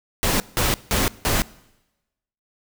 pink noise bursts, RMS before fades -20 dBFS, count 4, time 0.23-1.42 s, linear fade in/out 0 ms, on 170 ms, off 170 ms, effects noise-tail reverb RT60 1.0 s tail -22 dB re dry

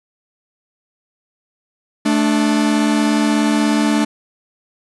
45% pulse tone pair together, 217.6 / 294.3 Hz, A3 / D4, -19 / +4 cents, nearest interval perfect fourth, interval 523 cents, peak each -16 / -16 dBFS, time 2.05-4.05 s, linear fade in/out 10 ms, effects resampled to 24000 Hz + 8-bit

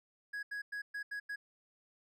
triangle tone bursts at uneven times, 1664 Hz, G#6, 3 cents sharp, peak -36 dBFS, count 6, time 0.33-0.43 / 0.51-0.62 / 0.72-0.82 / 0.94-1.03 / 1.11-1.2 / 1.29-1.36 s, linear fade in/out 10 ms, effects none

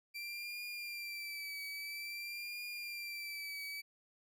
30% pulse tone with vibrato, 2349 Hz, D7, in tune, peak -39 dBFS, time 0.14-3.82 s, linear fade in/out 20 ms, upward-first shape triangle, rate 0.5 Hz, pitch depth 56 cents each way, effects none

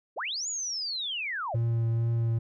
sine linear two-way sweep, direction up then down, 279.6 to 7010 to 464.7 Hz, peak -30 dBFS, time 0.16-1.56 s, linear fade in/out 20 ms, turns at 0.48 s
triangle tone with vibrato, 115.5 Hz, A#2, 16 cents flat, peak -22 dBFS, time 1.54-2.39 s, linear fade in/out 10 ms, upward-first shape triangle, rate 2.2 Hz, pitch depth 16 cents each way
effects none

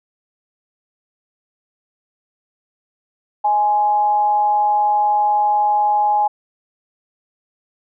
sine tone with amplitude modulation, 834 Hz, G#5, 7 cents sharp, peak -11 dBFS, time 3.44-6.28 s, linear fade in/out 10 ms, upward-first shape sine, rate 208 Hz, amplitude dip 40%, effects none

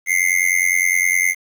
square tone with amplitude modulation, 2101 Hz, C7, 7 cents sharp, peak -11 dBFS, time 0.06-1.35 s, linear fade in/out 50 ms, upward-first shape sine, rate 89.8 Hz, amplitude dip 100%, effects 8-bit

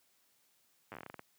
slowing click train, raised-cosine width 0.5 ms, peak -30 dBFS, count 12, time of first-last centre 0.92-1.194 s, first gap 9 ms, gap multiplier 1.19, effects white hiss -72 dBFS RMS until 1.38 s + high-pass 100 Hz 12 dB/octave

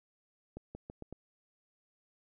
accelerating click train, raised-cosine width 2 ms, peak -30 dBFS, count 5, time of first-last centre 0.57-1.126 s, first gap 180 ms, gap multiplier 0.83, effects none

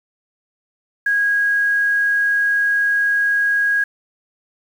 sine tone with quantisation, 1644 Hz, G#6, 18 cents flat, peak -14 dBFS, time 1.06-3.84 s, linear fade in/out 5 ms, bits 7, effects none

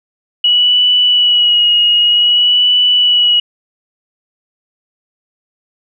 sine tone with vibrato, 2923 Hz, F#7, 22 cents flat, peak -7 dBFS, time 0.44-3.4 s, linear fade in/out 5 ms, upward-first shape sine, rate 0.53 Hz, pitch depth 26 cents each way, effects none

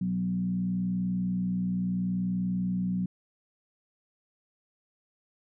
sine tone with frequency modulation, 184.3 Hz, F#3, 7 cents flat, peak -26 dBFS, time 0.01-3.06 s, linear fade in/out 5 ms, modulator 60.7 Hz, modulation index 0.55, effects none

